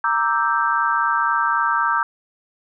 sine chord, E half-diminished seventh, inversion second, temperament equal, 932.3 / 1174.7 / 1318.5 / 1568 Hz, Bb5 / D6 / E6 / G6, 0 / 0 / 0 / 0 cents, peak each -22 dBFS, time 0.04-2.03 s, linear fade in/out 2 ms, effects none

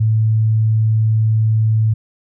sine tone, 110 Hz, A2, in tune, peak -11 dBFS, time 0-1.94 s, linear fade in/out 10 ms, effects none

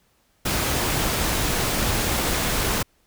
pink noise, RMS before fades -23 dBFS, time 0.45-2.83 s, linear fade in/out 10 ms, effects pink hiss -64 dBFS RMS until 3.06 s

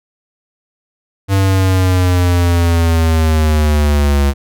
square linear sweep, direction down, 98 to 69.3 Hz, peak -10 dBFS, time 1.28-4.34 s, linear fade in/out 50 ms, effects none

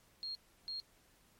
sine tone bursts at uneven times, 4249 Hz, C8, 26 cents sharp, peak -39 dBFS, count 2, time 0.23-0.35 / 0.68-0.8 s, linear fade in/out 0 ms, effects pink hiss -68 dBFS RMS until 1.39 s + MP3 64 kbps

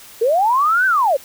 sine linear two-way sweep, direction up then down, 426.1 to 1568 to 501 Hz, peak -12 dBFS, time 0.21-1.17 s, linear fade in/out 10 ms, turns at 0.86 s, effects white hiss -41 dBFS RMS until 1.24 s

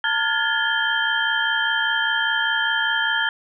sine tone cluster, 898 / 1418 / 1680 / 1745 / 3146 Hz, A5 / F6 / G#6 / A6 / G7, +35 / +26 / +19 / -15 / +6 cents, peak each -27 / -24 / -24 / -26 / -25 dBFS, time 0.04-3.29 s, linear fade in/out 2 ms, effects none

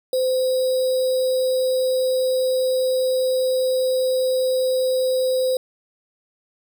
sine tone with sample-and-hold, 515 Hz, C5, 28 cents flat, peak -17 dBFS, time 0.13-5.57 s, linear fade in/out 2 ms, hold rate 4410 Hz, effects none

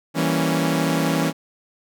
sawtooth chord, E diminished seventh, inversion none, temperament equal, 164.81 / 196 / 233.1 / 277.2 Hz, E3 / G3 / Bb3 / Db4, 0 / 0 / 0 / 0 cents, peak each -18 / -24 / -23 / -19 dBFS, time 0.14-1.33 s, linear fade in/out 50 ms, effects none

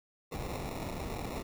pink noise with sample-and-hold, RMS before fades -38 dBFS, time 0.31-1.43 s, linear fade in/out 20 ms, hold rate 1575 Hz, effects none

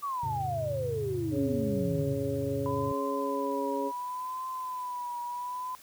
sine exponential sweep, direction down, 1174.7 to 130.81 Hz, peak -30 dBFS, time 0.02-2.15 s, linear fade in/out 20 ms
triangle chord, F augmented, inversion none, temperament equal with one note detuned, 87.31 / 110 / 137.16 Hz, F2 / A2 / C#3, 0 / 0 / -18 cents, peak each -39 / -35 / -35 dBFS, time 0.23-2.92 s, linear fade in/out 5 ms
harmonic tone, 138.5 Hz, C#3, 1 cent flat, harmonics 2 / 3 / 4, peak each -34 / -34 / -34 dBFS, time 1.31-3.92 s, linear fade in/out 50 ms
sine tone with vibrato, 997 Hz, B5, 16 cents sharp, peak -33 dBFS, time 2.66-5.75 s, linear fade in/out 0 ms, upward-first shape triangle, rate 0.69 Hz, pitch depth 65 cents each way
effects white hiss -54 dBFS RMS until 5.82 s

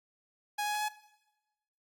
sawtooth tone with pitch steps, 830.6 / 835.9 / 841.2 / 846.6 Hz, G#5 / G#5 / G#5 / G#5, 0 / +11 / +22 / +33 cents, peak -27 dBFS, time 0.58-0.888 s, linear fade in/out 10 ms, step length 77 ms, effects noise-tail reverb RT60 1.0 s tail -18 dB re dry + AAC 64 kbps

